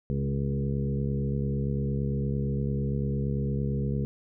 harmonic tone with a mistuned harmonic, 68.8 Hz, C#2, 12 cents flat, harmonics 1 / 2 / 3 / 4 / 5 / 6 / 7, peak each -33 / -28 / -32 / -43 / -43 / -38 / -40 dBFS, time 0.1-4.05 s, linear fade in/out 0 ms, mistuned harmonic 3, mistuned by +26 cents, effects none

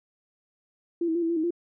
sine tone with pitch steps, 340.6 / 323.5 / 344.5 / 329.6 / 339.7 / 315.1 / 344.8 Hz, F4 / E4 / F4 / E4 / F4 / D#4 / F4, -43 / -32 / -24 / 0 / -48 / +22 / -22 cents, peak -23 dBFS, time 1.01-1.507 s, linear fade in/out 5 ms, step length 71 ms, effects none

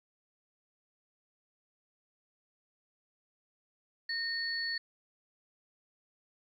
sine tone pair together, 1840 / 4419 Hz, A#6 / C#8, -23 / -6 cents, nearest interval octave + minor third, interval 1517 cents, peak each -35 / -35 dBFS, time 4.09-4.78 s, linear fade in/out 5 ms, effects 11-bit

